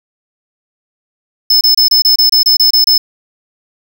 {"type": "tone bursts", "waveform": "square", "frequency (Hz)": 5230, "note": "E8", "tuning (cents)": -15, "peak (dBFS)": -6, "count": 11, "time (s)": [1.5, 2.98], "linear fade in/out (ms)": 5, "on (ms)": 110, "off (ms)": 27, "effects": []}